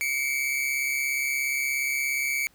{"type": "tone pair together", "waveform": "45% pulse", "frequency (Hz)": [2163, 2300], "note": ["C#7", "D7"], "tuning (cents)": [-43, -37], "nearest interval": "minor second", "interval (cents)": 106, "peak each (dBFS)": [-30, -26], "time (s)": [0.01, 2.47], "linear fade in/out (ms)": 0, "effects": ["pink hiss -61 dBFS RMS until 2.54 s"]}